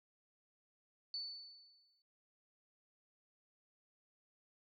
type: tone with exponential decay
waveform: sine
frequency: 4487 Hz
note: C#8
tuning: 20 cents sharp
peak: -38 dBFS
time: 1.14-2.02 s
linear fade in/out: 1 ms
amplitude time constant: 190 ms
effects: noise-tail reverb RT60 0.3 s tail -23 dB re dry